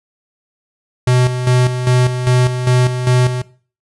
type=tone with tremolo; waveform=square; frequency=125.4 Hz; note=B2; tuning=27 cents sharp; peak=-10 dBFS; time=1.07-3.42 s; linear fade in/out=5 ms; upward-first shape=square; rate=2.5 Hz; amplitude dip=60%; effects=noise-tail reverb RT60 0.4 s tail -18 dB re dry + resampled to 24000 Hz